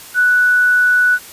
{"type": "tone", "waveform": "sine", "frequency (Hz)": 1480, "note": "F#6", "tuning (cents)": 0, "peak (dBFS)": -9, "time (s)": [0.14, 1.19], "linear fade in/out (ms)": 50, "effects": ["white hiss -36 dBFS RMS until 1.32 s", "resampled to 32000 Hz"]}